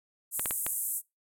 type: band-pass noise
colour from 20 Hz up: white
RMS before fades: -33 dBFS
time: 0.31-1.02 s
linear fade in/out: 50 ms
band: 7900 to 14000 Hz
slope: 48 dB/octave
type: clicks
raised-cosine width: 0.3 ms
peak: -17 dBFS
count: 4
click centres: 0.395 / 0.458 / 0.509 / 0.665 s
effects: noise-tail reverb RT60 0.2 s tail -23 dB re dry